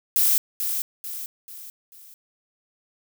violet noise with echo, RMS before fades -19 dBFS, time 0.16-0.38 s, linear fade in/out 0 ms, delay 440 ms, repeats 4, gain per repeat -7 dB, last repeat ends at 2.14 s, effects none

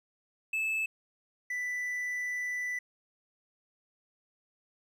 triangle tone pair in turn, 2616 / 1982.4 Hz, E7 / B6, -14 / +6 cents, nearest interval perfect fourth, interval 480 cents, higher first, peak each -27 / -30 dBFS, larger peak first, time 0.53-0.86 / 1.5-2.79 s, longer second, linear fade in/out 5 ms, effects none

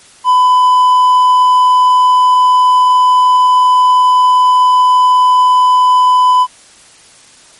triangle tone, 1003 Hz, B5, 26 cents sharp, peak -3 dBFS, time 0.24-6.47 s, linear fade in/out 50 ms, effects white hiss -41 dBFS RMS until 7.59 s + MP3 48 kbps

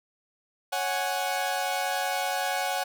sawtooth chord, C# suspended fourth, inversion none, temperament equal, 554.4 / 740 / 830.6 Hz, C#5 / F#5 / G#5, 0 / 0 / 0 cents, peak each -30 / -25 / -28 dBFS, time 0.72-2.84 s, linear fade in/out 10 ms, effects none

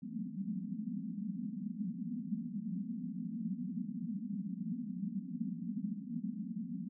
white band-pass noise, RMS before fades -40 dBFS, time 0.02-6.89 s, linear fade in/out 20 ms, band 170 to 250 Hz, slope 96 dB/octave, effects none

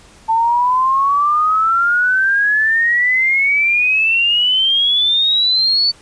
sine exponential sweep, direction up, 886 to 4520 Hz, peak -11 dBFS, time 0.28-5.92 s, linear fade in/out 20 ms, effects pink hiss -45 dBFS RMS until 6.01 s + resampled to 22050 Hz

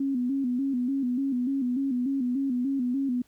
sine tone with vibrato, 260 Hz, C4, 11 cents flat, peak -24 dBFS, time 0-3.22 s, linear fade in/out 5 ms, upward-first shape square, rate 3.4 Hz, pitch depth 91 cents each way, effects pink hiss -65 dBFS RMS until 3.27 s

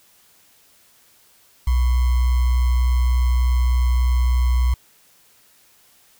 sine tone with sample-and-hold, 61.7 Hz, B1, 1 cent flat, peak -14 dBFS, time 1.67-4.74 s, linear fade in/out 5 ms, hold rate 1050 Hz, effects white hiss -55 dBFS RMS until 6.19 s

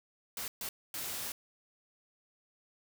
white noise bursts at uneven times, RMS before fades -39 dBFS, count 3, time 0.37-0.48 / 0.61-0.69 / 0.94-1.32 s, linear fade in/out 2 ms, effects none

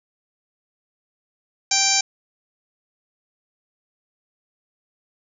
harmonic tone, 784 Hz, G5, in tune, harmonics 1 / 2 / 3 / 4 / 5 / 6 / 7 / 8 / 9, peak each -27 / -32 / -25 / -33 / -28 / -25 / -23 / -22 / -23 dBFS, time 1.71-2.01 s, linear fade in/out 5 ms, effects none

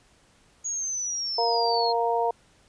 sine linear sweep, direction down, 6710 to 4186 Hz, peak -27 dBFS, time 0.64-1.93 s, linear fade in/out 20 ms
harmonic tone, 233.1 Hz, A#3, in tune, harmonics 2 / 3 / 4, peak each -26 / -26 / -26 dBFS, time 1.38-2.31 s, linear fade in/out 5 ms
effects pink hiss -60 dBFS RMS until 2.68 s + resampled to 22050 Hz

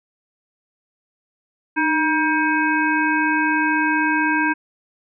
harmonic tone with a mistuned harmonic, 317.7 Hz, D#4, 36 cents sharp, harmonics 1 / 3 / 5 / 7 / 8, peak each -21 / -22 / -20 / -30 / -27 dBFS, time 1.76-4.54 s, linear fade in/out 20 ms, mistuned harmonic 1, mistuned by -65 cents, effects none

